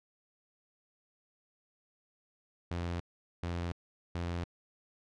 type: tone bursts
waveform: sawtooth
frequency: 86.4 Hz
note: F2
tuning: 18 cents flat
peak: -30 dBFS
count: 3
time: 2.71-4.44 s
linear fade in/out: 0 ms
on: 290 ms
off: 430 ms
effects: low-pass 5000 Hz 12 dB/octave